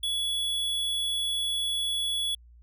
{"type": "tone", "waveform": "square", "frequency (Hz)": 3388, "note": "G#7", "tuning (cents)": 34, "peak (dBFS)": -27, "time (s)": [0.03, 2.35], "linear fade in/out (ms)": 5, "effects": ["added 59 Hz sine -50 dBFS peak until 2.62 s"]}